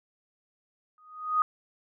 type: tone with exponential growth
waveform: sine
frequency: 1244.5 Hz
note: D#6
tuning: in tune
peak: -18 dBFS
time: 0.98-1.42 s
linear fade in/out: 1 ms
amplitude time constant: 95 ms
effects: none